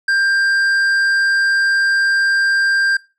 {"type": "tone with tanh clipping", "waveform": "sine", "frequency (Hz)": 1589, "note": "G6", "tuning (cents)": 23, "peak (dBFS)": -14, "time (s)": [0.08, 2.97], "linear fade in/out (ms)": 5, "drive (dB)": 8, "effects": ["noise-tail reverb RT60 0.3 s tail -21 dB re dry"]}